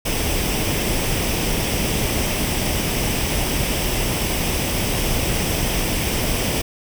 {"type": "noise with comb filter", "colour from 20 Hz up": "pink", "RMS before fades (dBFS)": -21, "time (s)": [0.05, 6.62], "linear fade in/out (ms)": 10, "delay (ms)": 0.36, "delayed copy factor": 0.5, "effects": []}